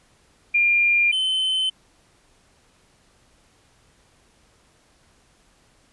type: tone pair in turn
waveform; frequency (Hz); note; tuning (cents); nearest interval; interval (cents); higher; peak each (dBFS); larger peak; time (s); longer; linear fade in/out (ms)
sine / triangle; 2400 / 3062; D7 / G7; +37 / -41; major third; 422; second; -15 / -18; first; 0.54-1.12 / 1.12-1.7; neither; 10
effects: pink hiss -59 dBFS RMS until 5.92 s + resampled to 24000 Hz